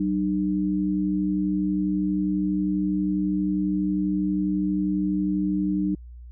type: tone pair together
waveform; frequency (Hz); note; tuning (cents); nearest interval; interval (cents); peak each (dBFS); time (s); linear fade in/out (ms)
sine; 190 / 302.3; F#3 / D#4; +46 / -50; minor sixth; 804; -24; 0-5.95; 5
effects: added 60 Hz sine -39 dBFS peak until 6.31 s